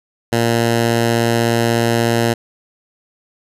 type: tone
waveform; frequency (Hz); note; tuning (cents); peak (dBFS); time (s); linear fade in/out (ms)
10% pulse; 116.54; A#2; 0; -5; 0.32-2.34; 10
effects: resampled to 32000 Hz